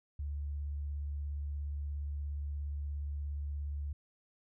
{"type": "tone with vibrato", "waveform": "sine", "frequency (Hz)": 72.3, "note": "D2", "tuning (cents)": -27, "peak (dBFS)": -35, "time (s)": [0.19, 3.93], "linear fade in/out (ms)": 5, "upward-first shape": "square", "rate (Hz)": 17, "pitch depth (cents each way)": 17, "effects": []}